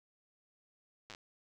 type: slowing click train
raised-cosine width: 0.2 ms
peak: -30 dBFS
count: 6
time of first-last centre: 1.1-1.149 s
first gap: 8 ms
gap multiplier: 1.1
effects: none